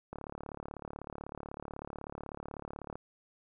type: click train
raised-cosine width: 1 ms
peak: -27 dBFS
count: 103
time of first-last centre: 0.13-2.955 s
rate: 36.1 Hz
effects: none